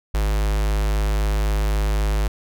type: tone with notch filter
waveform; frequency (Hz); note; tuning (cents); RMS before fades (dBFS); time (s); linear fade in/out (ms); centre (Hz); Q
square; 51.91; G#1; 0; -20; 0.14-2.28; 5; 210; 1.3
effects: none